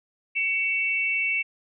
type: tone pair together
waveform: sine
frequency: 2244 / 2676 Hz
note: C#7 / E7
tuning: +21 / +25 cents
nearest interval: minor third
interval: 304 cents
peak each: -25 dBFS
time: 0.35-1.43 s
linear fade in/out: 20 ms
effects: none